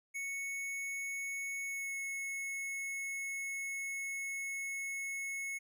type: tone with pitch glide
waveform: square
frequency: 2211 to 2192 Hz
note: C#7 to C#7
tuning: -5 to -20 cents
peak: -38 dBFS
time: 0.14-5.59 s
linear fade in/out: 20 ms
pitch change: -15 cents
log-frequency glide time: 1.65-1.95 s
effects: none